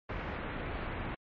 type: low-pass noise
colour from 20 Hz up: pink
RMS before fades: -38 dBFS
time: 0.09-1.15 s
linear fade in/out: 5 ms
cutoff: 2500 Hz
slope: 24 dB/octave
effects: MP3 32 kbps